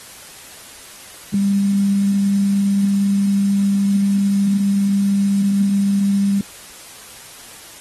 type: tone with quantisation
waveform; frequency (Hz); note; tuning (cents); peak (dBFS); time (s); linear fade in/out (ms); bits
sine; 198.7; G3; +24; -13; 1.34-6.41; 2; 6
effects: white hiss -39 dBFS RMS until 7.8 s + AAC 32 kbps